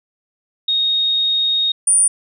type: tone pair in turn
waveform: sine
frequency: 3729 / 9356 Hz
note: A#7 / D9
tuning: 0 / -8 cents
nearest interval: octave + major third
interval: 1592 cents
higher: second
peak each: -14 / -10 dBFS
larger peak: second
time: 0.68-1.72 / 1.87-2.08 s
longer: first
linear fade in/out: 5 ms
effects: none